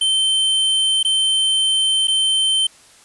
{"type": "tone with dropouts", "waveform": "square", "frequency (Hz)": 3100, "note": "G7", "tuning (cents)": -20, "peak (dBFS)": -15, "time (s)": [0.01, 2.67], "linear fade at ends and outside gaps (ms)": 5, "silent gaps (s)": [[1.03, 1.048], [2.073, 2.08]], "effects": ["white hiss -48 dBFS RMS until 3.04 s", "resampled to 24000 Hz"]}